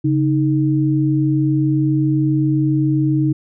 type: tone pair together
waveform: sine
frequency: 138.59 / 311.1 Hz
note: C#3 / D#4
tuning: 0 / 0 cents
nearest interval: octave + major second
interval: 1400 cents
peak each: -16 dBFS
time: 0.04-3.33 s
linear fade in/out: 10 ms
effects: none